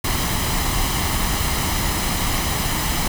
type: noise with comb filter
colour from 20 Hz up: pink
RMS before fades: -21 dBFS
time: 0.04-3.08 s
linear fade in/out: 5 ms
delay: 0.99 ms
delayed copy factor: +0.5
effects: none